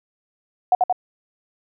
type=tone with echo; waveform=sine; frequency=730 Hz; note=F#5; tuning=24 cents flat; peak=-11 dBFS; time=0.72-0.75 s; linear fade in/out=2 ms; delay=88 ms; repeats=2; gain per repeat=-2 dB; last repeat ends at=0.926 s; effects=none